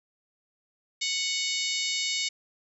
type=harmonic tone; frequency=739 Hz; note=F#5; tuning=2 cents flat; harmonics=3 / 4 / 5 / 6 / 7 / 8 / 9 / 10; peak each=-33 / -35 / -33 / -34 / -36 / -38 / -39 / -37 dBFS; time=1.01-2.29 s; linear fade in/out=10 ms; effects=none